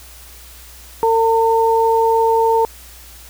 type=tone pair together; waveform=sine; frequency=452.9 / 905.8 Hz; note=A#4 / A#5; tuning=-50 / -50 cents; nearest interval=octave; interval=1200 cents; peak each=-14 dBFS; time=1.03-2.65 s; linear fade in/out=0 ms; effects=added 60 Hz sine -41 dBFS peak until 3.29 s + white hiss -41 dBFS RMS until 3.29 s